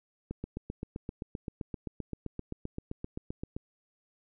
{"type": "click train", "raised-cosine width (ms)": 3, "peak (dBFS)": -23, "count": 26, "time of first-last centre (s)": [0.31, 3.565], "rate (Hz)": 7.68, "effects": []}